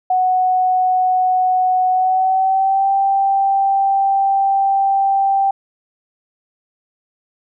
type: tone with pitch glide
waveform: sine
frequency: 740 to 784 Hz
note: F#5 to G5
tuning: 0 to 0 cents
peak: -12 dBFS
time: 0.1-5.51 s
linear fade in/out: 5 ms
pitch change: +100 cents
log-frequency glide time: 1.91-2.9 s
effects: none